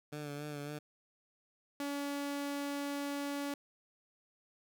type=tone with vibrato; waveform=15% pulse; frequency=146.83 Hz; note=D3; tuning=in tune; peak=-34 dBFS; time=0.12-0.79 s; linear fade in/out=10 ms; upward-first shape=sine; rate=3.6 Hz; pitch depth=38 cents each way
type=tone; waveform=sawtooth; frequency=284.1 Hz; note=C#4; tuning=43 cents sharp; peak=-32 dBFS; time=1.8-3.54 s; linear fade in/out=2 ms
effects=none